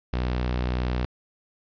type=tone; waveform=sawtooth; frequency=61.74 Hz; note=B1; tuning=in tune; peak=-20 dBFS; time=0.13-1.05 s; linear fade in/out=0 ms; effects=resampled to 11025 Hz + 9-bit